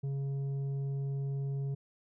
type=tone with tanh clipping; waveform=sine; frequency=138.1 Hz; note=C#3; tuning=6 cents flat; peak=-33 dBFS; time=0.03-1.75 s; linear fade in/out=10 ms; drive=6 dB; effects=none